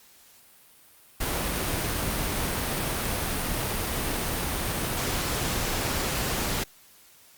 pink noise, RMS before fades -28 dBFS, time 1.2-6.64 s, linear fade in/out 10 ms, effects white hiss -55 dBFS RMS until 7.37 s + Opus 48 kbps

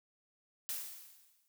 blue noise with exponential decay, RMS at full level -37 dBFS, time 0.69-1.48 s, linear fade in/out 0 ms, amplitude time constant 170 ms, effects noise-tail reverb RT60 0.1 s tail -25 dB re dry

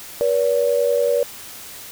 sine tone pair together, 480.4 / 571 Hz, B4 / D5, -48 / -49 cents, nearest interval minor third, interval 299 cents, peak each -18 dBFS, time 0.21-1.23 s, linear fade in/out 0 ms, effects white hiss -37 dBFS RMS until 1.91 s

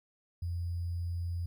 sine tone with sample-and-hold, 86.3 Hz, F2, 20 cents flat, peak -32 dBFS, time 0.42-1.46 s, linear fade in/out 5 ms, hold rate 4900 Hz, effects none

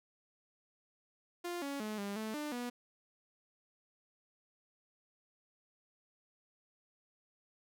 sawtooth tone with pitch steps, 349.6 / 280.3 / 214 / 201 / 218.3 / 298.3 / 243.5 Hz, F4 / C#4 / A3 / G3 / A3 / D4 / B3, +2 / +19 / -48 / +44 / -13 / +27 / -24 cents, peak -34 dBFS, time 1.44-2.7 s, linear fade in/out 10 ms, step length 180 ms, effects none

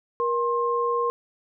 sine tone pair together, 474.1 / 1062 Hz, A#4 / C6, +29 / +25 cents, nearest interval octave + major second, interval 1396 cents, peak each -24 dBFS, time 0.2-1.1 s, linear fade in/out 0 ms, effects none

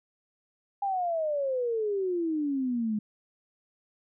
sine exponential sweep, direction down, 813 to 207.7 Hz, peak -26 dBFS, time 0.82-2.99 s, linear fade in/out 5 ms, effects none

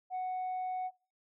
sine tone, 740 Hz, F#5, in tune, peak -31 dBFS, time 0.1-0.91 s, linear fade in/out 50 ms, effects noise-tail reverb RT60 0.4 s tail -25 dB re dry + tanh soft clip ceiling -32 dBFS

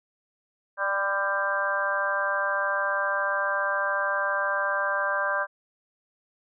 harmonic tone with a mistuned harmonic, 197.1 Hz, G3, 10 cents sharp, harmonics 3 / 4 / 5 / 6 / 7 / 8, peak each -30 / -37 / -31 / -31 / -36 / -27 dBFS, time 0.77-5.47 s, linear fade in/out 50 ms, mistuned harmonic 5, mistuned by +35 cents, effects none

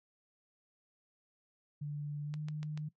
sine tone with pitch glide, 146.83 to 151.83 Hz, D3 to D#3, 0 to -42 cents, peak -36 dBFS, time 1.81-2.89 s, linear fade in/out 10 ms, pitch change +58 cents, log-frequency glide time 2.25-2.37 s
click train, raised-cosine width 0.2 ms, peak -31 dBFS, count 4, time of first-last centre 2.34-2.775 s, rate 6.89 Hz
effects noise-tail reverb RT60 0.1 s tail -18 dB re dry + MP3 48 kbps

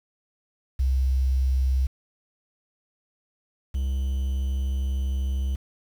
sine / triangle tone pair in turn, 65.41 / 66.44 Hz, C2 / C2, 0 / +27 cents, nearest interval unison, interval 27 cents, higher second, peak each -19 / -21 dBFS, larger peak first, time 0.79-1.87 / 3.74-5.56 s, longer second, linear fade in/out 10 ms, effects 8-bit

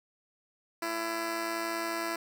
10% pulse tone with amplitude modulation, 334.8 Hz, E4, 27 cents sharp, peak -21 dBFS, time 0.82-2.16 s, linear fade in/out 5 ms, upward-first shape sine, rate 111 Hz, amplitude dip 45%, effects none

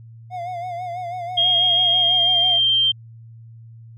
triangle tone with vibrato, 710 Hz, F5, 28 cents sharp, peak -24 dBFS, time 0.3-2.6 s, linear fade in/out 50 ms, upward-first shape sine, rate 6.1 Hz, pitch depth 66 cents each way
sine tone with pitch glide, 3248 to 3152 Hz, G#7 to G7, -39 to +9 cents, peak -14 dBFS, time 1.37-2.92 s, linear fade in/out 10 ms, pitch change -52 cents, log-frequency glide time 1.86-2.75 s
effects added 114 Hz sine -39 dBFS peak until 3.97 s

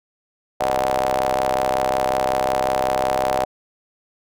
sawtooth ring-modulated tone, 65.41 Hz, C2, in tune, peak -11 dBFS, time 0.6-3.45 s, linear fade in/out 10 ms, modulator 674 Hz, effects none

